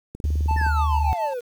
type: click train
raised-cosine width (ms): 3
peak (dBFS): -22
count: 11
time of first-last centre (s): 0.15-0.665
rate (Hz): 19.4
type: tone with vibrato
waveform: sine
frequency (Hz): 74.5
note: D2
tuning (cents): +25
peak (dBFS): -19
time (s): 0.24-1.13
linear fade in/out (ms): 0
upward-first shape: square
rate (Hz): 14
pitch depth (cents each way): 12
type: tone with tremolo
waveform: triangle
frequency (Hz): 880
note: A5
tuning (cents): 0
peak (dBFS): -19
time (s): 0.48-1.34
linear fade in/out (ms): 10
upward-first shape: triangle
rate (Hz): 6.9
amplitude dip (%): 70
type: exponential sweep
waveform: triangle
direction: down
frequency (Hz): 1835 to 466.2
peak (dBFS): -24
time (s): 0.56-1.41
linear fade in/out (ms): 20
effects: 8-bit